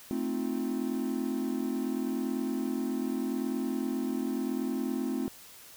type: chord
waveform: triangle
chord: F dominant seventh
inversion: first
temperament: equal with one note detuned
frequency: 220.8 / 261.6 / 311.1 / 349.2 Hz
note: A3 / C4 / Eb4 / F4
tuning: +6 / 0 / 0 / 0 cents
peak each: -33 / -30 / -36 / -35 dBFS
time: 0.11-5.28 s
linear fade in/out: 0 ms
effects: white hiss -51 dBFS RMS until 5.76 s